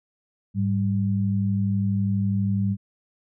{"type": "tone pair together", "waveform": "sine", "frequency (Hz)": [103.83, 196], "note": ["G#2", "G3"], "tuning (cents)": [0, 0], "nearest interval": "major seventh", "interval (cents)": 1100, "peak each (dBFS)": -23, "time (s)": [0.54, 2.77], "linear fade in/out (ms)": 50, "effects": []}